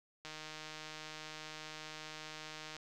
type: click train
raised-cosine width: 0.2 ms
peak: -29 dBFS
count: 391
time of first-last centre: 0.25-2.766 s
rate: 155 Hz
effects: none